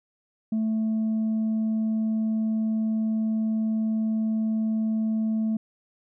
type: tone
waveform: sine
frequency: 220 Hz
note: A3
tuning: in tune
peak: -20 dBFS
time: 0.52-5.57 s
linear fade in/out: 5 ms
effects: tanh soft clip ceiling -21 dBFS